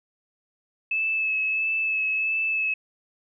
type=tone with vibrato; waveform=sine; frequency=2607 Hz; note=E7; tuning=20 cents flat; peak=-22 dBFS; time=0.91-2.74 s; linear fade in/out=5 ms; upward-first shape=sine; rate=1.5 Hz; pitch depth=18 cents each way; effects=none